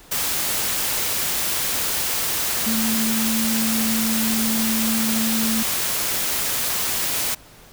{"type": "tone in noise", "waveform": "sine", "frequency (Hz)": 222.8, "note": "A3", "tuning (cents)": 22, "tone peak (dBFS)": -21, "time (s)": [2.66, 5.63], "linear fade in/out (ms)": 10, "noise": "white", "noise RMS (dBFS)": -23, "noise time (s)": [0.11, 7.35], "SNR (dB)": -1, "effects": ["pink hiss -47 dBFS RMS until 7.72 s"]}